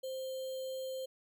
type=tone with sample-and-hold; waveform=sine; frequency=523.3 Hz; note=C5; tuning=in tune; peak=-37 dBFS; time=0.03-1.06 s; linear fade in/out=10 ms; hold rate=3675 Hz; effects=none